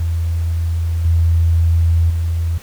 sine tone with level steps, 83.3 Hz, E2, 19 cents sharp, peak -15 / -10 / -15 dBFS, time 0-2.58 s, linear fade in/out 5 ms, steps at 1.05 / 2.1 s, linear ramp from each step 2 ms, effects pink hiss -41 dBFS RMS until 2.62 s

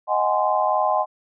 sine chord, Ab dominant seventh, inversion second, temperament just, 623 / 747.5 / 830.6 / 1038.3 Hz, Eb5 / Gb5 / Ab5 / C6, +2 / +17 / 0 / -14 cents, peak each -23 dBFS, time 0.07-1.06 s, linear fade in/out 50 ms, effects none

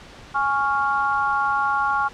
sine chord, Db major, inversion second, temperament equal, 830.6 / 1108.7 / 1396.9 Hz, Ab5 / Db6 / F6, 0 / 0 / 0 cents, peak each -23 dBFS, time 0.34-2.09 s, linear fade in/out 20 ms, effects pink hiss -43 dBFS RMS until 2.13 s + low-pass 5000 Hz 12 dB/octave

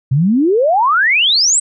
sine exponential sweep, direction up, 124.3 to 8372 Hz, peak -9 dBFS, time 0.11-1.6 s, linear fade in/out 10 ms, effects none

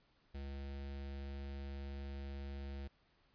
square tone with notch filter, 69.3 Hz, C#2, in tune, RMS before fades -45 dBFS, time 0.34-2.88 s, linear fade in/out 10 ms, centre 1100 Hz, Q 2, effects pink hiss -73 dBFS RMS until 3.34 s + resampled to 11025 Hz

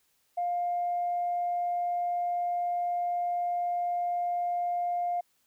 sine tone, 704 Hz, F5, 14 cents sharp, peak -26 dBFS, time 0.37-5.21 s, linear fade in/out 10 ms, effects tanh soft clip ceiling -22 dBFS + white hiss -71 dBFS RMS until 5.46 s

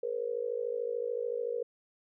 sine tone with amplitude modulation, 477.6 Hz, A#4, 42 cents sharp, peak -27 dBFS, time 0.03-1.63 s, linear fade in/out 5 ms, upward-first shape sine, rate 53.6 Hz, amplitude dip 90%, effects none

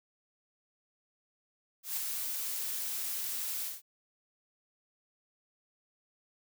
blue noise with ADSR envelope, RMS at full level -33 dBFS, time 1.83-3.82 s, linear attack 140 ms, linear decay 6 ms, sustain -3 dB, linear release 180 ms, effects none

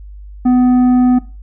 sine tone with tanh clipping, 250 Hz, B3, 21 cents sharp, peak -9 dBFS, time 0.45-1.19 s, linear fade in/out 10 ms, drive 8 dB, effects noise-tail reverb RT60 0.3 s tail -18 dB re dry + added 50 Hz sine -30 dBFS peak until 1.42 s

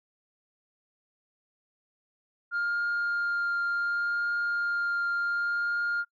sine tone with vibrato, 1405 Hz, F6, 10 cents sharp, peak -24 dBFS, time 2.51-6.05 s, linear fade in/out 50 ms, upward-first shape triangle, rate 0.68 Hz, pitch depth 10 cents each way, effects noise-tail reverb RT60 0.1 s tail -24 dB re dry + tanh soft clip ceiling -24 dBFS

